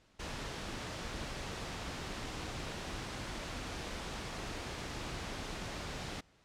pink noise, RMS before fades -41 dBFS, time 0.19-6.21 s, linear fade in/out 10 ms, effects pink hiss -67 dBFS RMS until 6.44 s + low-pass 6000 Hz 12 dB/octave

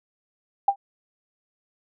sine tone with exponential decay, 795 Hz, G5, 24 cents sharp, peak -11 dBFS, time 0.68-0.76 s, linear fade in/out 5 ms, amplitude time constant 17 ms, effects none

